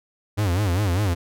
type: tone with vibrato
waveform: 45% pulse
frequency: 95.4 Hz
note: G2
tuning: 47 cents flat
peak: -19 dBFS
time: 0.37-1.15 s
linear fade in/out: 20 ms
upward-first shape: sine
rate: 5 Hz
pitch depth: 200 cents each way
effects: none